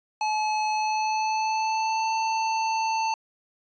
square tone with pitch glide, 858 to 889.8 Hz, A5 to A5, -44 to +19 cents, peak -24 dBFS, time 0.21-3.14 s, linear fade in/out 2 ms, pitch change +63 cents, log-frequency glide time 0.7-2.13 s, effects resampled to 16000 Hz

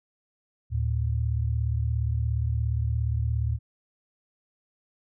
sine tone pair together, 75.97 / 113.1 Hz, D#2 / A2, -41 / +48 cents, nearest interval perfect fifth, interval 689 cents, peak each -26 dBFS, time 0.7-3.59 s, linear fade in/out 50 ms, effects none

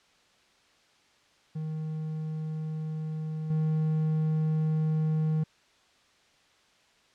triangle tone with level steps, 156.5 Hz, D#3, 10 cents sharp, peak -29 / -22 dBFS, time 1.55-5.44 s, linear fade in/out 10 ms, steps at 3.5 s, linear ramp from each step 5 ms, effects white hiss -63 dBFS RMS until 7.14 s + low-pass 5000 Hz 12 dB/octave

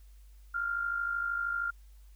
sine tone with amplitude modulation, 1396.9 Hz, F6, in tune, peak -27 dBFS, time 0.54-1.71 s, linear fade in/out 10 ms, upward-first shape sine, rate 53 Hz, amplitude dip 60%, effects added 50 Hz sine -51 dBFS peak until 2.15 s + white hiss -69 dBFS RMS until 2.15 s

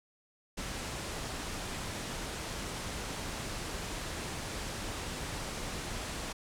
pink low-pass noise, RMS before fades -39 dBFS, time 0.57-6.33 s, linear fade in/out 10 ms, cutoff 9900 Hz, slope 24 dB/octave, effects none

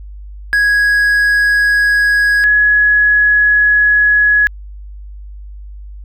triangle / sine tone pair in turn, 1661.2 / 1682.4 Hz, G#6 / G#6, 0 / +22 cents, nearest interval unison, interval 22 cents, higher second, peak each -7 dBFS, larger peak neither, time 0.53-2.44 / 2.44-4.47 s, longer second, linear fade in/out 0 ms, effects added 50 Hz sine -28 dBFS peak until 6.04 s

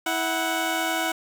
15% pulse tone pair together, 326.1 / 742 Hz, E4 / F#5, -19 / +5 cents, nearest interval octave + major second, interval 1424 cents, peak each -21 / -19 dBFS, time 0.06-1.12 s, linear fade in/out 5 ms, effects 9-bit

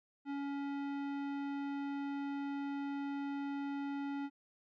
sine tone with tanh clipping, 281 Hz, C#4, 24 cents sharp, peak -39 dBFS, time 0.25-4.3 s, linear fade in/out 50 ms, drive 17 dB, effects none

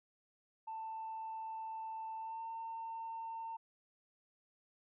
sine tone with pitch glide, 888 to 905.6 Hz, A5 to A5, +16 to +50 cents, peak -40 dBFS, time 0.67-3.57 s, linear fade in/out 10 ms, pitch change +34 cents, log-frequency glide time 2.18-2.46 s, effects tanh soft clip ceiling -37 dBFS

